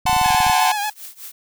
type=clicks; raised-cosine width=5 ms; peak=-17 dBFS; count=11; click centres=0.056 / 0.096 / 0.13 / 0.165 / 0.214 / 0.26 / 0.305 / 0.347 / 0.404 / 0.466 / 0.498 s
type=chord; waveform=45% pulse; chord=F# diminished; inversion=none; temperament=equal with one note detuned; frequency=740 / 880 / 1032.1 Hz; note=F#5 / A5 / C6; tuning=0 / 0 / -24 cents; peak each=-18 / -19 / -22 dBFS; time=0.06-0.72 s; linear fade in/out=5 ms
type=tone with vibrato; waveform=sawtooth; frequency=830.6 Hz; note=G#5; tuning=in tune; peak=-17 dBFS; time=0.24-0.9 s; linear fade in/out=5 ms; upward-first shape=triangle; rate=8.4 Hz; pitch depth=61 cents each way
type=noise with tremolo; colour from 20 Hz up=blue; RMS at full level=-33 dBFS; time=0.59-1.32 s; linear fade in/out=10 ms; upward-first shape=triangle; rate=4.9 Hz; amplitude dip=95%
effects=none